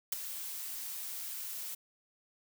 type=noise with ADSR envelope; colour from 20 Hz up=blue; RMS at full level=-29 dBFS; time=0.12-1.75 s; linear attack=6 ms; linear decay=13 ms; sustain=-12 dB; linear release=7 ms; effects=none